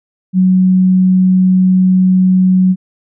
sine tone, 185.5 Hz, F#3, 5 cents sharp, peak -6 dBFS, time 0.33-2.76 s, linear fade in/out 50 ms, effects none

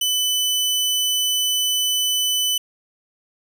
sawtooth tone, 3000 Hz, F#7, 23 cents sharp, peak -15 dBFS, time 0.01-2.58 s, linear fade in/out 5 ms, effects none

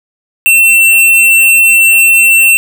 square tone, 2699 Hz, E7, 40 cents sharp, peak -4 dBFS, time 0.46-2.57 s, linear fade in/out 0 ms, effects none

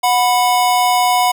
square tone pair together, 731 / 989.7 Hz, F#5 / B5, -21 / +3 cents, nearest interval perfect fourth, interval 524 cents, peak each -14 / -16 dBFS, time 0.03-1.32 s, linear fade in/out 10 ms, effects none

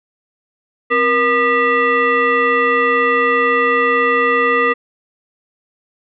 sine tone with frequency modulation, 1214 Hz, D#6, 43 cents flat, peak -11 dBFS, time 0.9-4.74 s, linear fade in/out 20 ms, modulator 739 Hz, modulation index 1.4, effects none

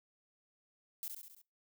violet noise with echo, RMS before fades -41 dBFS, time 1.03-1.08 s, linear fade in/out 0 ms, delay 67 ms, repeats 5, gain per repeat -4 dB, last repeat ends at 1.415 s, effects noise-tail reverb RT60 0.3 s tail -25 dB re dry

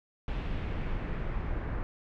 brown noise with low-pass filter sweep, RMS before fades -33 dBFS, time 0.28-1.83 s, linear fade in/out 0 ms, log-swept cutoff 3000 to 1700 Hz, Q 1.6, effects none

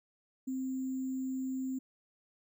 sine tone with sample-and-hold, 261.6 Hz, C4, in tune, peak -33 dBFS, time 0.47-1.79 s, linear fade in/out 10 ms, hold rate 7350 Hz, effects none

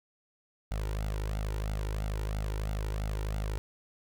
sawtooth tone with flanger, 52.2 Hz, G#1, 10 cents sharp, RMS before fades -33 dBFS, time 0.71-3.58 s, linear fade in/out 0 ms, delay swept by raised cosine 1.4 to 2.18 ms, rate 3 Hz, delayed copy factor +0.75, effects none

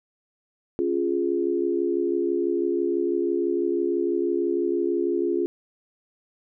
sine chord, Db major, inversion none, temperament equal, 277.2 / 349.2 / 415.3 Hz, Db4 / F4 / Ab4, 0 / 0 / 0 cents, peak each -29 / -23 / -27 dBFS, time 0.79-5.46 s, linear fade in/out 0 ms, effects none

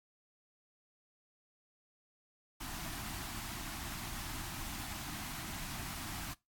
pink band-stop noise, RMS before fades -43 dBFS, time 2.6-6.34 s, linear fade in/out 10 ms, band 340 to 680 Hz, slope 48 dB/octave, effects noise-tail reverb RT60 0.2 s tail -21 dB re dry + AAC 64 kbps

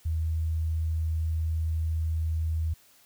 sine tone, 80.2 Hz, E2, 47 cents flat, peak -25 dBFS, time 0.05-2.74 s, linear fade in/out 10 ms, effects white hiss -59 dBFS RMS until 3.05 s

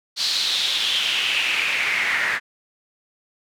pink noise with band-pass filter sweep, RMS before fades -22 dBFS, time 0.16-2.4 s, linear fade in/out 50 ms, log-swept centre 4400 to 1800 Hz, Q 4.6, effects none

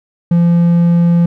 triangle tone, 171.3 Hz, F3, 33 cents flat, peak -5 dBFS, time 0.31-1.26 s, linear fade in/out 5 ms, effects none

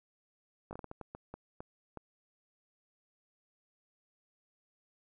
slowing click train, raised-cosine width 1 ms, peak -29 dBFS, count 11, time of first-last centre 0.71-1.973 s, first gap 19 ms, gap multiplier 1.39, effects none

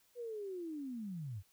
sine linear sweep, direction down, 493.9 to 87 Hz, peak -40 dBFS, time 0.15-1.43 s, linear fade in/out 50 ms, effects white hiss -71 dBFS RMS until 1.52 s

